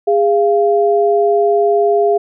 sine tone pair together, 410 / 690.2 Hz, G#4 / F5, -22 / -21 cents, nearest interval major sixth, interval 901 cents, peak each -11 / -14 dBFS, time 0.07-2.18 s, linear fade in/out 10 ms, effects none

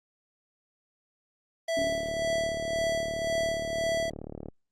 square tone with tremolo, 660 Hz, E5, 2 cents sharp, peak -26 dBFS, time 1.68-4.1 s, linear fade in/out 5 ms, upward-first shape sine, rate 1.9 Hz, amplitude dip 50%
sine tone with exponential decay, 280.5 Hz, C#4, 21 cents sharp, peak -32 dBFS, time 1.77-2.46 s, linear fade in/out 1 ms, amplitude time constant 150 ms
click train, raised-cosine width 2 ms, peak -25 dBFS, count 101, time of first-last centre 1.79-4.485 s, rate 37.1 Hz
effects low-pass 9000 Hz 12 dB/octave + Opus 32 kbps

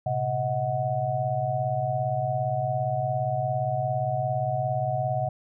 sine tone cluster, 114.8 / 132.2 / 632 / 737 Hz, A#2 / C3 / D#5 / F#5, -26 / +18 / +27 / -7 cents, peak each -34 / -29 / -29 / -28 dBFS, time 0.06-5.29 s, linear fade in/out 5 ms, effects none

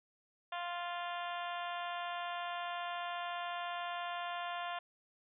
harmonic tone, 349.2 Hz, F4, in tune, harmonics 2 / 3 / 4 / 5 / 6 / 7 / 8 / 9 / 10, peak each -41 / -43 / -47 / -48 / -55 / -53 / -51 / -52 / -53 dBFS, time 0.52-4.79 s, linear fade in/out 5 ms, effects none

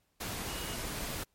sine tone in noise, 2885 Hz, F#7, 44 cents flat, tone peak -46 dBFS, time 0.48-0.76 s, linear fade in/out 10 ms, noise pink, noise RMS -38 dBFS, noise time 0.2-1.24 s, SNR -11 dB, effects pink hiss -75 dBFS RMS until 1.34 s + MP3 64 kbps

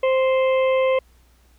harmonic tone, 523.3 Hz, C5, in tune, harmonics 1 / 2 / 4 / 5 / 6, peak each -16 / -27 / -30 / -34 / -38 dBFS, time 0.03-0.99 s, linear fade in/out 5 ms, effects added 60 Hz sine -53 dBFS peak until 1.58 s + pink hiss -60 dBFS RMS until 1.58 s

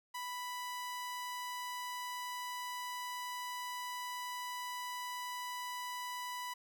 sawtooth tone, 989 Hz, B5, 2 cents sharp, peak -36 dBFS, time 0.14-6.54 s, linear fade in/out 10 ms, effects none

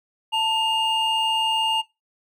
triangle tone pair together, 891.1 / 2829 Hz, A5 / F7, +22 / +22 cents, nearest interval octave + minor sixth, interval 2000 cents, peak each -21 / -21 dBFS, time 0.32-1.82 s, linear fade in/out 20 ms, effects noise-tail reverb RT60 0.2 s tail -17 dB re dry

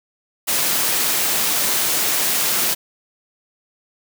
white noise, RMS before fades -19 dBFS, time 0.47-2.75 s, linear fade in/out 20 ms, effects high-pass 150 Hz 12 dB/octave

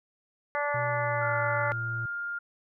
harmonic tone, 290.6 Hz, D4, 18 cents flat, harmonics 2 / 3 / 4 / 5 / 6 / 7, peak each -31 / -33 / -34 / -35 / -36 / -36 dBFS, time 0.55-1.72 s, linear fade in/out 0 ms
triangle tone with pitch glide, 123.47 to 115.87 Hz, B2 to A#2, 0 to -10 cents, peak -31 dBFS, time 0.74-2.06 s, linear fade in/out 5 ms, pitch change -110 cents, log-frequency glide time 0.88-1.33 s
sine tone, 1406 Hz, F6, 11 cents sharp, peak -31 dBFS, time 1.21-2.39 s, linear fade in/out 10 ms
effects none

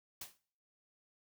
white noise with exponential decay, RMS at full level -41 dBFS, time 0.21-0.38 s, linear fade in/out 5 ms, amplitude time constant 36 ms, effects noise-tail reverb RT60 0.5 s tail -20 dB re dry

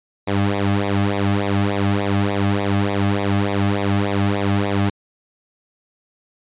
sawtooth tone with flanger, 100 Hz, G2, 35 cents sharp, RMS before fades -19 dBFS, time 0.27-4.9 s, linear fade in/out 10 ms, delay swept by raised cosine 0.65 to 2.15 ms, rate 3.4 Hz, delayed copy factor -1, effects resampled to 8000 Hz

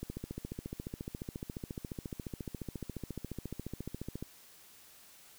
click train, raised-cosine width 3 ms, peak -26 dBFS, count 61, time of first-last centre 0.03-4.226 s, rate 14.3 Hz, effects white hiss -58 dBFS RMS until 5.38 s

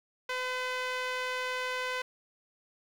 sawtooth tone with band-pass filter, 507 Hz, B4, 45 cents sharp, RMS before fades -34 dBFS, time 0.29-2.02 s, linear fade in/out 5 ms, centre 2000 Hz, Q 0.86, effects 9-bit

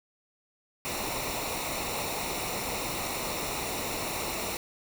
pink noise with comb filter, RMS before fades -33 dBFS, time 0.85-4.57 s, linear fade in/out 0 ms, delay 0.62 ms, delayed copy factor -0.65, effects none

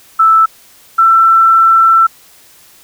sine tone pair in turn, 1318.5 / 1338.5 Hz, E6 / E6, 0 / +26 cents, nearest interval unison, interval 26 cents, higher second, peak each -4 dBFS, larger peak neither, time 0.19-0.46 / 0.98-2.07 s, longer second, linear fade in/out 10 ms, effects white hiss -43 dBFS RMS until 2.83 s

